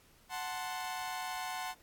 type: chord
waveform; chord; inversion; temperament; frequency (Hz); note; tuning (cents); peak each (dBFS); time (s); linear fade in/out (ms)
sawtooth; F# diminished; none; equal; 740 / 880 / 1046.5; F#5 / A5 / C6; 0 / 0 / 0; -36 / -39 / -39; 0.29-1.75; 50
effects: pink hiss -64 dBFS RMS until 1.82 s + AAC 64 kbps